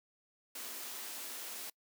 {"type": "high-pass noise", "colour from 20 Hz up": "white", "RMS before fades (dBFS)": -44, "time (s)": [0.55, 1.7], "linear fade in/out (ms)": 5, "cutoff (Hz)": 220, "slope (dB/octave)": 48, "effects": ["noise-tail reverb RT60 0.1 s tail -25 dB re dry"]}